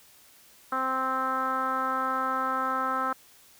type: tone with low-pass filter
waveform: 10% pulse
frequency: 261.6 Hz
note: C4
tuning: in tune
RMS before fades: -28 dBFS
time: 0.72-3.13 s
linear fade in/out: 5 ms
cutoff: 1300 Hz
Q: 4.6
effects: white hiss -56 dBFS RMS until 3.59 s